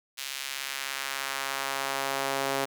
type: tone with high-pass filter sweep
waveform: sawtooth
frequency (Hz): 136.7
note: C#3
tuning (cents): -24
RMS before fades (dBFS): -32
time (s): 0.17-2.66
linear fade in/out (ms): 20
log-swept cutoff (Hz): 3000 to 470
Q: 0.91
effects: none